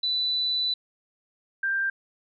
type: tone pair in turn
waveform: sine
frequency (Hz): 3981 / 1582.6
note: B7 / G6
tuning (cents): +13 / +16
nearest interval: octave + major third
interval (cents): 1597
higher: first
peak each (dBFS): -23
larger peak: neither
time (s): 0.03-0.74 / 1.63-1.9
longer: first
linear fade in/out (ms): 5
effects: none